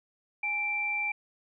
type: tone pair together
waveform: sine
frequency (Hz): 830.5 / 2349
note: G#5 / D7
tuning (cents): 0 / 0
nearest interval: octave + tritone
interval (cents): 1800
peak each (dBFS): -38 / -28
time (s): 0.43-1.12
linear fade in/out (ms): 5
effects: none